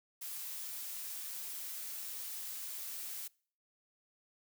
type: noise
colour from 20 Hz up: blue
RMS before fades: -43 dBFS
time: 0.21-3.28 s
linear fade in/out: 10 ms
effects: noise-tail reverb RT60 0.5 s tail -25 dB re dry